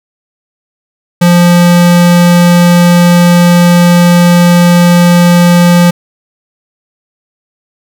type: tone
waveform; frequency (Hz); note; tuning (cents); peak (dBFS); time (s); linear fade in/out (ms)
square; 174.61; F3; 0; -3; 1.21-5.91; 10
effects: none